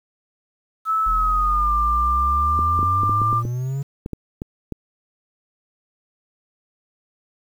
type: tone with pitch glide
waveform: sine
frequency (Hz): 1305 to 1189.8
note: E6 to D6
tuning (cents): -18 to +22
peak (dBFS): -17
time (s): 0.85-3.43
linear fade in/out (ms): 50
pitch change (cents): -160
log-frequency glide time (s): 1.06-1.72
type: exponential sweep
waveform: triangle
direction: up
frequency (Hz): 38.89 to 141.2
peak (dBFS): -20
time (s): 1.06-3.83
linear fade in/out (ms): 10
type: clicks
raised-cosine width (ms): 3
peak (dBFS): -15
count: 12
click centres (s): 2.591 / 2.791 / 2.83 / 3.034 / 3.095 / 3.217 / 3.329 / 3.452 / 4.061 / 4.133 / 4.419 / 4.723
effects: 8-bit